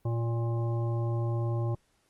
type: harmonic tone with a mistuned harmonic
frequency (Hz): 116.3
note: A#2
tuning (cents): -4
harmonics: 1 / 3 / 5 / 7 / 9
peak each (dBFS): -27 / -37 / -41 / -44 / -46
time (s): 0.05-1.75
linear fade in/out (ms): 5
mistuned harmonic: 9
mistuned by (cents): +20
effects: pink hiss -70 dBFS RMS until 2.09 s + Opus 32 kbps